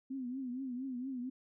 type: tone with vibrato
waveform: sine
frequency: 256.4 Hz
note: C4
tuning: 35 cents flat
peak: -37 dBFS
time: 0.1-1.3 s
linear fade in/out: 10 ms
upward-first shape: triangle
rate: 4.3 Hz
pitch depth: 120 cents each way
effects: none